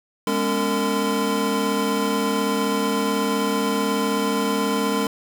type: tone cluster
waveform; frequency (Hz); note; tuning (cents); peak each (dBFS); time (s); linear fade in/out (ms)
square; 206.1 / 244.8 / 280.7 / 455.9 / 1022; G#3 / B3 / C#4 / A#4 / C6; -13 / -15 / +22 / -39 / -41; -26 / -31 / -27 / -26 / -28; 0.27-5.07; 2
effects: none